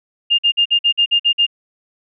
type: tone bursts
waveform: sine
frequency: 2816 Hz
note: F7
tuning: 14 cents sharp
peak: -10 dBFS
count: 9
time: 0.3-1.466 s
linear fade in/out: 20 ms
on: 86 ms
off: 49 ms
effects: none